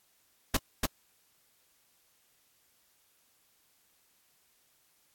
pink noise with echo, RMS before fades -25 dBFS, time 0.54-0.57 s, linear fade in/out 5 ms, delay 290 ms, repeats 1, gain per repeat -2 dB, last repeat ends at 0.86 s, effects white hiss -69 dBFS RMS until 5.14 s + AAC 64 kbps

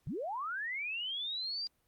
sine linear sweep, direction up, 109.1 to 4811 Hz, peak -35 dBFS, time 0.07-1.67 s, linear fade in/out 0 ms, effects pink hiss -75 dBFS RMS until 1.87 s + Opus 48 kbps

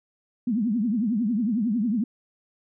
sine tone with vibrato, 223.6 Hz, A3, 28 cents sharp, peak -21 dBFS, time 0.47-2.04 s, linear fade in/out 5 ms, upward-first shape triangle, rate 11 Hz, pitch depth 260 cents each way, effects none

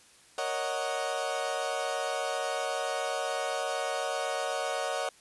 30% pulse chord, D# minor seventh, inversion second, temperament equal, 466.2 / 554.4 / 622.3 / 740 Hz, A#4 / C#5 / D#5 / F#5, 0 / 0 / 0 / 0 cents, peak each -36 / -32 / -33 / -32 dBFS, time 0.38-5.09 s, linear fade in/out 2 ms, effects white hiss -58 dBFS RMS until 5.2 s + resampled to 24000 Hz

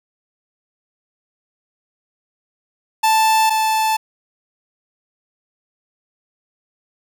45% pulse tone pair in turn, 880 / 876.3 Hz, A5 / A5, 0 / -7 cents, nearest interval unison, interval 7 cents, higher first, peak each -12 / -15 dBFS, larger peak first, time 3.03-3.5 / 3.5-3.97 s, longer neither, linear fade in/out 10 ms, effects none

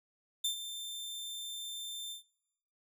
sawtooth tone with ADSR envelope, 3574 Hz, A7, 26 cents sharp, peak -26 dBFS, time 0.44-2.23 s, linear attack 7 ms, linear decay 100 ms, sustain -11 dB, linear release 120 ms, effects noise-tail reverb RT60 1.0 s tail -23 dB re dry

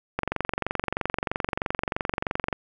click train, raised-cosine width 0.5 ms, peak -10 dBFS, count 55, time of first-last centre 0.19-2.528 s, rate 23.1 Hz, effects none

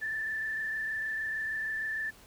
sine tone with frequency modulation, 1761 Hz, A6, 1 cent sharp, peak -31 dBFS, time 0.01-2.11 s, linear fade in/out 20 ms, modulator 26.5 Hz, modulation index 1.2, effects pink hiss -56 dBFS RMS until 2.26 s

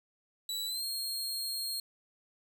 sawtooth tone with pitch glide, 3937 to 4244 Hz, B7 to C8, -6 to +24 cents, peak -31 dBFS, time 0.49-1.8 s, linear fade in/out 2 ms, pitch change +130 cents, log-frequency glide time 0.66-0.84 s, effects none

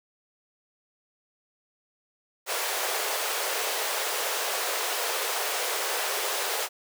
pink high-pass noise, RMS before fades -29 dBFS, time 2.46-6.69 s, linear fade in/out 50 ms, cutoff 410 Hz, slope 48 dB/octave, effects none

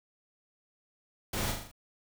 pink noise with echo, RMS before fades -34 dBFS, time 1.33-1.52 s, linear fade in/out 5 ms, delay 39 ms, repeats 5, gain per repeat -4 dB, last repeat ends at 1.715 s, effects none

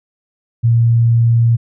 sine tone, 116.54 Hz, A#2, in tune, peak -8 dBFS, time 0.63-1.57 s, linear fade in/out 20 ms, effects none

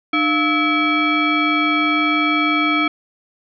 sine tone with frequency modulation, 1300 Hz, E6, 24 cents flat, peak -14 dBFS, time 0.13-2.88 s, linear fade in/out 5 ms, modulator 999 Hz, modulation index 1.5, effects none

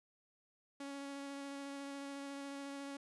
sawtooth tone with vibrato, 278.9 Hz, C#4, 11 cents sharp, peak -40 dBFS, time 0.8-2.97 s, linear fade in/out 5 ms, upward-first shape square, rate 14 Hz, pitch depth 9 cents each way, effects resampled to 24000 Hz

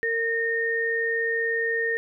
sine tone pair together, 458.6 / 1838 Hz, A#4 / A#6, -28 / -25 cents, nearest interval 2 octaves, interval 2403 cents, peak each -27 / -24 dBFS, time 0.03-1.97 s, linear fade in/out 0 ms, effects none

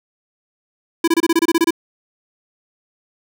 square tone bursts, 332.5 Hz, E4, 15 cents sharp, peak -12 dBFS, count 11, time 1.04-1.707 s, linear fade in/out 5 ms, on 37 ms, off 26 ms, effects none

